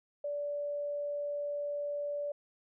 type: tone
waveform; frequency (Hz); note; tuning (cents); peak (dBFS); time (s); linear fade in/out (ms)
sine; 580; D5; -22; -33; 0.24-2.32; 5
effects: none